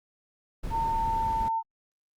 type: noise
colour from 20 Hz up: brown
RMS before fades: -34 dBFS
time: 0.63-1.49 s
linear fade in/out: 10 ms
type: tone with pitch glide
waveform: sine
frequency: 908 to 900.2 Hz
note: A#5 to A5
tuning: -46 to +39 cents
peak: -25 dBFS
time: 0.7-1.63 s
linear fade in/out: 50 ms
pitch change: -15 cents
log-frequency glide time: 0.9-1 s
effects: Opus 48 kbps